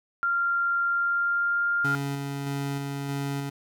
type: tone with pitch glide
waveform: sine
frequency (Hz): 1388 to 1400.9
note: F6 to F6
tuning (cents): -11 to +5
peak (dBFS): -22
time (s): 0.23-1.95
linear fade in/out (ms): 0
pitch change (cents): +16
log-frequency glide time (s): 0.8-1.66
type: tone with tremolo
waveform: 25% pulse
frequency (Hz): 140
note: C#3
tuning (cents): +18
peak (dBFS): -24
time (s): 1.84-3.5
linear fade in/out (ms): 10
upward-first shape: square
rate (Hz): 1.6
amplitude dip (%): 25
effects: none